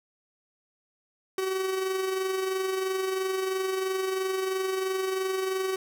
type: tone with amplitude modulation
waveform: 45% pulse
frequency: 379.3 Hz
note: F#4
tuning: 43 cents sharp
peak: -25 dBFS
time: 1.38-5.76 s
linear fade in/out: 2 ms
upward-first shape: sine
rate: 23 Hz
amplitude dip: 40%
effects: none